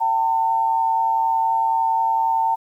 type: tone pair together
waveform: sine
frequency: 770.2 / 901 Hz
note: G5 / A5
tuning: -31 / +41 cents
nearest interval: minor third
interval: 272 cents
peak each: -24 / -17 dBFS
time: 0-2.56 s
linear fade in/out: 20 ms
effects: 9-bit